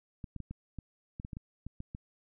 clicks, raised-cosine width 5 ms, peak -28 dBFS, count 12, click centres 0.242 / 0.363 / 0.403 / 0.51 / 0.787 / 1.199 / 1.249 / 1.332 / 1.369 / 1.666 / 1.804 / 1.949 s, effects none

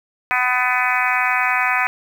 harmonic tone, 250.6 Hz, B3, 25 cents sharp, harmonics 3 / 4 / 5 / 6 / 7 / 8 / 9 / 10, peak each -24 / -24 / -24 / -24 / -24 / -24 / -24 / -24 dBFS, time 0.31-1.87 s, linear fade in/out 0 ms, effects 7-bit

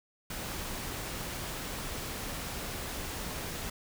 pink noise, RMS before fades -38 dBFS, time 0.3-3.7 s, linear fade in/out 5 ms, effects none

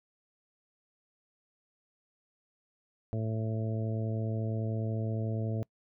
harmonic tone, 110.7 Hz, A2, 11 cents sharp, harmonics 1 / 2 / 3 / 4 / 5 / 6, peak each -31 / -38 / -43 / -42 / -44 / -44 dBFS, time 3.13-5.63 s, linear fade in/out 0 ms, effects noise-tail reverb RT60 0.1 s tail -25 dB re dry

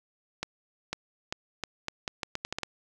accelerating click train, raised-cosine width 0.2 ms, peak -14 dBFS, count 12, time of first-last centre 0.43-2.633 s, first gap 500 ms, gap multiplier 0.79, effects none

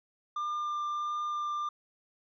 triangle tone with vibrato, 1196 Hz, D6, 31 cents sharp, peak -29 dBFS, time 0.36-1.69 s, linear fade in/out 5 ms, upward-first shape triangle, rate 1.5 Hz, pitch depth 10 cents each way, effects resampled to 16000 Hz

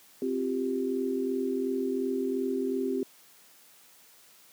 sine chord, C suspended fourth, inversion none, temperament equal, 261.6 / 349.2 / 392 Hz, C4 / F4 / G4, 0 / 0 / 0 cents, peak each -30 / -35 / -30 dBFS, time 0.22-3.03 s, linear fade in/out 2 ms, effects white hiss -57 dBFS RMS until 4.52 s + high-pass 150 Hz 12 dB/octave

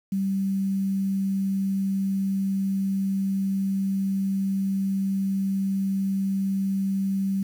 sine tone with quantisation, 194.3 Hz, G3, 15 cents flat, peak -22 dBFS, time 0.12-7.43 s, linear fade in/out 5 ms, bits 8, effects none

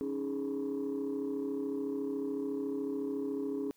sine chord, C# suspended second, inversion none, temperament equal, 277.2 / 311.1 / 415.3 Hz, C#4 / D#4 / G#4, 0 / 0 / 0 cents, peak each -34 / -39 / -35 dBFS, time 0.01-3.71 s, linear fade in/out 0 ms, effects tanh soft clip ceiling -28 dBFS + white hiss -70 dBFS RMS until 3.76 s

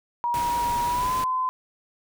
sine tone with pitch glide, 955 to 1023.5 Hz, A#5 to C6, +42 to -38 cents, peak -22 dBFS, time 0.24-1.49 s, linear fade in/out 0 ms, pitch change +120 cents, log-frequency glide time 0.85-1.15 s
pink noise, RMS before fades -34 dBFS, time 0.34-1.24 s, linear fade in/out 0 ms
effects none

